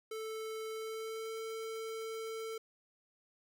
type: tone with pitch glide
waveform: square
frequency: 440 to 446.1 Hz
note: A4 to A4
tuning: 0 to +24 cents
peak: -40 dBFS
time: 0.11-2.58 s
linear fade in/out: 5 ms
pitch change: +24 cents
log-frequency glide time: 0.69-1.35 s
effects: none